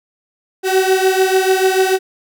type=beating tone pair; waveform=35% pulse; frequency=375.6 / 382.4 Hz; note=F#4 / G4; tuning=+26 / -43 cents; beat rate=6.8 Hz; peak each=-12 / -14 dBFS; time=0.63-1.99 s; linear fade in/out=50 ms; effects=none